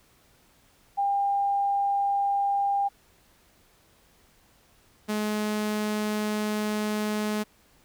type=tone pair in turn; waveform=sine / sawtooth; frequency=800 / 211.9 Hz; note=G5 / G#3; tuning=+35 / +35 cents; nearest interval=octave + major seventh; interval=2300 cents; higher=first; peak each=-22 dBFS; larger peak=neither; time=0.97-2.89 / 5.08-7.44 s; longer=second; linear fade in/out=20 ms; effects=pink hiss -61 dBFS RMS until 7.84 s